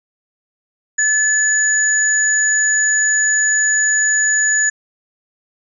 sine tone pair together, 1726 / 6868 Hz, A6 / A8, -34 / -43 cents, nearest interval 2 octaves, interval 2391 cents, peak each -15 dBFS, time 0.98-4.7 s, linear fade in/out 10 ms, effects none

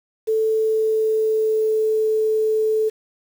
sine tone with pitch glide, 440 to 435.4 Hz, A4 to A4, 0 to -18 cents, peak -16 dBFS, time 0.27-2.9 s, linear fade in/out 20 ms, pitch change -18 cents, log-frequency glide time 0.43-2.1 s, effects 7-bit

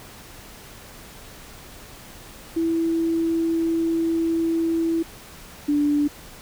sine tone pair in turn, 329.6 / 292.5 Hz, E4 / D4, 0 / -7 cents, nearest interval major second, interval 207 cents, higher first, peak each -19 / -17 dBFS, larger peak second, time 2.56-5.03 / 5.68-6.08 s, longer first, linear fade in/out 10 ms, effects pink hiss -43 dBFS RMS until 6.41 s

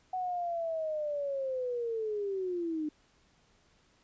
sine linear sweep, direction down, 747 to 298.7 Hz, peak -31 dBFS, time 0.13-2.89 s, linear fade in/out 5 ms, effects pink hiss -67 dBFS RMS until 4.03 s + resampled to 16000 Hz

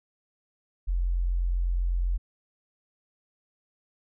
sine tone, 44 Hz, F1, 14 cents sharp, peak -23 dBFS, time 0.87-2.18 s, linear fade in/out 20 ms, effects none

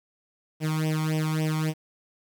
sawtooth tone with flanger, 156.3 Hz, D#3, 8 cents sharp, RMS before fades -26 dBFS, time 0.6-1.74 s, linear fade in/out 50 ms, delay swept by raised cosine 0.35 to 0.92 ms, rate 3.6 Hz, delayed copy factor +1, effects 9-bit

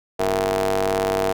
sawtooth ring-modulated tone, 98.3 Hz, G2, 5 cents sharp, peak -12 dBFS, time 0.19-1.33 s, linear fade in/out 10 ms, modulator 561 Hz, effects none

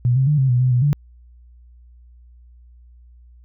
sine tone with pitch steps, 122.2 / 132.5 / 149.4 / 132.9 / 123.2 / 127.7 / 123.1 / 145.1 Hz, B2 / C3 / D3 / C3 / B2 / C3 / B2 / D3, -18 / +22 / +30 / +27 / -4 / -42 / -5 / -21 cents, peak -13 dBFS, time 0.05-0.93 s, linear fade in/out 0 ms, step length 110 ms, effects added 60 Hz sine -44 dBFS peak until 3.44 s

